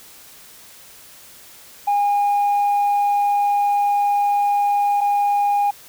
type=tone pair in turn; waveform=sine; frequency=815 / 815 Hz; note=G#5 / G#5; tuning=-33 / -33 cents; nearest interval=unison; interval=0 cents; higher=neither; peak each=-13 dBFS; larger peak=neither; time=1.87-5.01 / 5.01-5.71 s; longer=first; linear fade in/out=10 ms; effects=tanh soft clip ceiling -13 dBFS + white hiss -44 dBFS RMS until 5.88 s